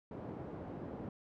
pink band-pass noise, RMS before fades -45 dBFS, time 0.11-1.09 s, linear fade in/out 2 ms, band 120 to 630 Hz, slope 12 dB/octave, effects none

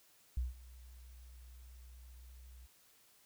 sine tone with ADSR envelope, 61.9 Hz, B1, 5 cents sharp, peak -31 dBFS, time 0.37-2.67 s, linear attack 4 ms, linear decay 160 ms, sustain -21 dB, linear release 19 ms, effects white hiss -67 dBFS RMS until 3.25 s

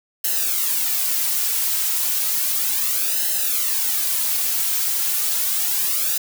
blue noise with flanger, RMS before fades -21 dBFS, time 0.24-6.18 s, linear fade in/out 5 ms, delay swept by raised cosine 0.85 to 3.45 ms, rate 0.33 Hz, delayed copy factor -0.75, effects none

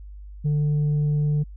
sine tone, 148.4 Hz, D3, 18 cents sharp, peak -16 dBFS, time 0.44-1.44 s, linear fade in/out 20 ms, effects tanh soft clip ceiling -18 dBFS + added 50 Hz sine -37 dBFS peak until 1.56 s

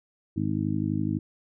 harmonic tone, 51.91 Hz, G#1, in tune, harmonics 2 / 3 / 4 / 5 / 6, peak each -31 / -31 / -31 / -31 / -31 dBFS, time 0.36-1.19 s, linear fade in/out 10 ms, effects none

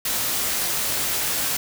white noise with comb filter, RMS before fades -24 dBFS, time 0.05-1.57 s, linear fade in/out 5 ms, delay 18 ms, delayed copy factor +0.5, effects none

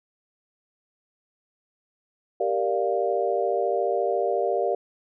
sine chord, G minor seventh, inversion none, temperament equal, 392 / 466.2 / 587.3 / 698.5 Hz, G4 / Bb4 / D5 / F5, 0 / 0 / 0 / 0 cents, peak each -27 dBFS, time 2.4-4.75 s, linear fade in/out 5 ms, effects none

